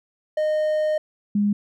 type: tone pair in turn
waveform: triangle / sine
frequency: 615 / 205.2 Hz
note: D#5 / G#3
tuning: -20 / -21 cents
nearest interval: octave + perfect fifth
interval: 1901 cents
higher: first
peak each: -17 dBFS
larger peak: neither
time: 0.37-0.98 / 1.35-1.53 s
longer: first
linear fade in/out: 5 ms
effects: none